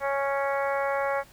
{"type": "harmonic tone", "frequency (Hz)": 277.2, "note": "C#4", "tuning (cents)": 0, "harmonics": [2, 3, 4, 5, 6, 7, 8], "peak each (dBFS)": [-27, -31, -33, -35, -37, -38, -39], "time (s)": [0, 1.24], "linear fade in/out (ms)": 50, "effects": ["pink hiss -54 dBFS RMS until 1.32 s"]}